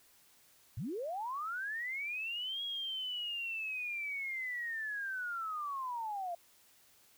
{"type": "linear two-way sweep", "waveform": "sine", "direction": "up then down", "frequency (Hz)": [87.31, 3322, 672], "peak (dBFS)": -36, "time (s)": [0.77, 6.35], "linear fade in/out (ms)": 5, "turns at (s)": 2.63, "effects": ["white hiss -65 dBFS RMS until 7.17 s"]}